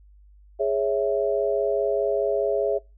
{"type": "chord", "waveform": "sine", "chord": "C# minor", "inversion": "second", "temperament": "equal", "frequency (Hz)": [415.3, 554.4, 659.3], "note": ["G#4", "C#5", "E5"], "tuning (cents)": [0, 0, 0], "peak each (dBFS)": [-24, -25, -25], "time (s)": [0.59, 2.79], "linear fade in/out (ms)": 20, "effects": ["noise-tail reverb RT60 0.3 s tail -26 dB re dry", "added 50 Hz sine -49 dBFS peak until 2.97 s"]}